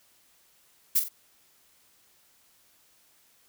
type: noise with echo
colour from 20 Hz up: violet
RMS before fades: -22 dBFS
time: 0.95-1 s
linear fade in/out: 10 ms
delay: 44 ms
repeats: 2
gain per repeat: -8 dB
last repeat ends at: 1.088 s
effects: white hiss -63 dBFS RMS until 3.48 s

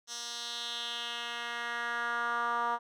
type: tone with band-pass filter sweep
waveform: 10% pulse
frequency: 236.9 Hz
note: A#3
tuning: 28 cents sharp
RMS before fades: -35 dBFS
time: 0.07-2.79 s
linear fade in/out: 50 ms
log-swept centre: 5500 to 1000 Hz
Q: 2.7
effects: none

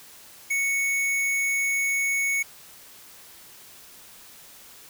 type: tone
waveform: square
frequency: 2217 Hz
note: C#7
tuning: in tune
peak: -23 dBFS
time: 0.5-2.43 s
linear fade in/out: 10 ms
effects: white hiss -48 dBFS RMS until 4.89 s

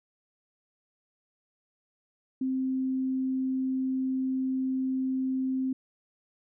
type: tone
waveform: sine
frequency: 261.6 Hz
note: C4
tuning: in tune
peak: -26 dBFS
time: 2.41-5.73 s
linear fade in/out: 5 ms
effects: none

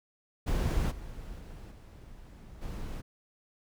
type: noise with level steps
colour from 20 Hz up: brown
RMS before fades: -28 / -43 / -45 / -49 / -38 dBFS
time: 0.46-3.02 s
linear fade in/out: 20 ms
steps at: 0.9 / 1.38 / 1.7 / 2.61 s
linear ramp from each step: 20 ms
effects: none

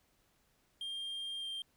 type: tone with pitch glide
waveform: triangle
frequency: 3200 to 3176 Hz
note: G7 to G7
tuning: +35 to +22 cents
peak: -37 dBFS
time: 0.81-1.62 s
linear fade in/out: 2 ms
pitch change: -13 cents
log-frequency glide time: 1.4-1.45 s
effects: pink hiss -73 dBFS RMS until 1.76 s

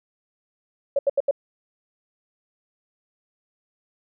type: tone bursts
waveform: sine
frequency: 559 Hz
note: C#5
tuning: 14 cents sharp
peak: -16 dBFS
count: 4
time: 0.96-1.311 s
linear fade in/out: 5 ms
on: 30 ms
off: 77 ms
effects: none

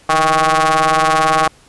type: ring-modulated tone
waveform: sawtooth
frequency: 160 Hz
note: D#3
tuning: 49 cents sharp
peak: -4 dBFS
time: 0.09-1.48 s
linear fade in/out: 5 ms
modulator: 951 Hz
effects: pink hiss -48 dBFS RMS until 1.68 s + resampled to 24000 Hz

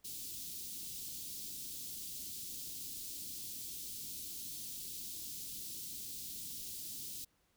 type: band-stop noise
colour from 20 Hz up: white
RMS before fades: -45 dBFS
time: 0.04-7.25 s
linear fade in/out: 10 ms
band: 330 to 3500 Hz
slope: 24 dB/octave
effects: pink hiss -75 dBFS RMS until 7.56 s

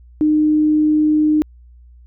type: tone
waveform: sine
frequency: 305.2 Hz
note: D#4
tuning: 33 cents flat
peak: -11 dBFS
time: 0.21-1.42 s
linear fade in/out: 0 ms
effects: added 60 Hz sine -41 dBFS peak until 2.06 s

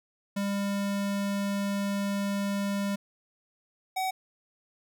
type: tone pair in turn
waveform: square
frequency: 200 / 755.1 Hz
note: G3 / F#5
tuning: +35 / +35 cents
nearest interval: octave + major seventh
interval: 2300 cents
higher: second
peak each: -28 dBFS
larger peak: neither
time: 0.36-2.96 / 3.96-4.11 s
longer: first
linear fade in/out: 10 ms
effects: none

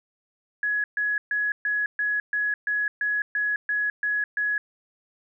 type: tone bursts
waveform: sine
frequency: 1681 Hz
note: G#6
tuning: 20 cents sharp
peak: -22 dBFS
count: 12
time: 0.63-4.58 s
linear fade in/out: 2 ms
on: 210 ms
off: 130 ms
effects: none

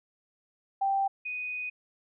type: tone pair in turn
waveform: sine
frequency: 784 / 2489 Hz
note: G5 / D#7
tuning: 0 / 0 cents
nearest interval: octave + minor sixth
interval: 2000 cents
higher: second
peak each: -24 / -32 dBFS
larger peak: first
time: 0.81-1.08 / 1.25-1.7 s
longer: second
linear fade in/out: 10 ms
effects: none

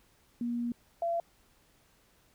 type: tone pair in turn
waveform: sine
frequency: 238.3 / 679.1 Hz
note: A#3 / F5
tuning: +38 / -49 cents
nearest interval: octave + tritone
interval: 1813 cents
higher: second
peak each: -30 / -28 dBFS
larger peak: second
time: 0.41-0.72 / 1.02-1.2 s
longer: first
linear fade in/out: 2 ms
effects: pink hiss -66 dBFS RMS until 2.34 s

